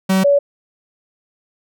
45% pulse / sine tone pair in turn, 190 / 567.7 Hz, F#3 / C#5, +46 / +41 cents, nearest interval octave + perfect fifth, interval 1895 cents, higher second, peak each -12 / -9 dBFS, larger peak second, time 0.09-0.24 / 0.24-0.39 s, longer neither, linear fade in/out 10 ms, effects none

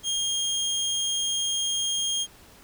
25% pulse tone, 3232 Hz, G#7, 48 cents flat, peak -21 dBFS, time 0.03-2.27 s, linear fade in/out 50 ms, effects pink hiss -52 dBFS RMS until 2.63 s

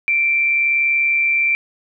sine tone with amplitude modulation, 2349 Hz, D7, in tune, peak -12 dBFS, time 0.08-1.55 s, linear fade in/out 0 ms, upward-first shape sine, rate 141 Hz, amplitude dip 35%, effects none

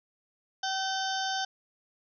harmonic tone with a mistuned harmonic, 768 Hz, G5, 36 cents flat, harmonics 1 / 2 / 4 / 5 / 6 / 7 / 8, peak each -32 / -35 / -38 / -39 / -40 / -40 / -41 dBFS, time 0.63-1.45 s, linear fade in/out 5 ms, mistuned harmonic 5, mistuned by -110 cents, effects none

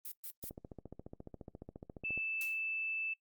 violet noise bursts, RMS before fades -44 dBFS, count 3, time 0.05-0.494 s, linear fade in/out 2 ms, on 68 ms, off 120 ms
click train, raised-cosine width 2 ms, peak -33 dBFS, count 26, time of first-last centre 0.44-2.176 s, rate 14.4 Hz
sine tone, 2637 Hz, E7, in tune, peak -35 dBFS, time 2.04-3.14 s, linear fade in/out 10 ms
blue noise with exponential decay, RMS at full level -43 dBFS, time 2.41-2.64 s, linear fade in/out 1 ms, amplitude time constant 50 ms
effects noise-tail reverb RT60 0.1 s tail -21 dB re dry + Opus 32 kbps

